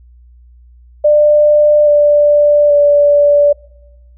sine tone with pitch steps, 596 / 588.1 / 580.4 Hz, D5 / D5 / D5, +25 / +2 / -21 cents, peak -5 dBFS, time 1.04-3.53 s, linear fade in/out 10 ms, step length 830 ms, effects noise-tail reverb RT60 1.0 s tail -24 dB re dry + added 60 Hz sine -39 dBFS peak until 4.17 s

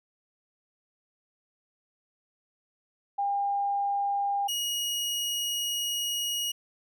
sine / sawtooth tone pair in turn, 803 / 2890 Hz, G5 / F#7, +41 / -41 cents, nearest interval octave + minor seventh, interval 2218 cents, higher second, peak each -25 dBFS, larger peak neither, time 3.18-4.48 / 4.48-6.52 s, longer second, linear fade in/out 10 ms, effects none

